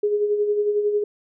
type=tone with tremolo; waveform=sine; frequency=415.3 Hz; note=G#4; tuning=in tune; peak=-16 dBFS; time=0.03-1.04 s; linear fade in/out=5 ms; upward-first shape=sine; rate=11 Hz; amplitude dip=50%; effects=none